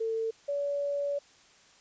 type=tone pair in turn; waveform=sine; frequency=449 / 570.2 Hz; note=A4 / C#5; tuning=+35 / +49 cents; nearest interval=major third; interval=414 cents; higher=second; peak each=-28 dBFS; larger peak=neither; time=0-0.31 / 0.48-1.19 s; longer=second; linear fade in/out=10 ms; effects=white hiss -59 dBFS RMS until 1.8 s + resampled to 16000 Hz